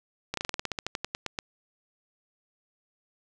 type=slowing click train; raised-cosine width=0.2 ms; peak=-13 dBFS; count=16; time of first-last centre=0.34-1.388 s; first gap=33 ms; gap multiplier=1.1; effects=none